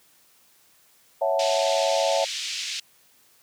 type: chord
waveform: sine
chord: F# minor seventh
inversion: second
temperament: equal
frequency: 554.4 / 659.3 / 740 / 880 Hz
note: C#5 / E5 / F#5 / A5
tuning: 0 / 0 / 0 / 0 cents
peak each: -24 / -24 / -29 / -29 dBFS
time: 1.21-2.25 s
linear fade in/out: 10 ms
type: band-pass noise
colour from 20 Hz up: pink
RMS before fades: -31 dBFS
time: 1.39-2.8 s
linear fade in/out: 5 ms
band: 2600 to 6400 Hz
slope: 24 dB/octave
effects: white hiss -59 dBFS RMS until 3.42 s + high-pass 80 Hz 12 dB/octave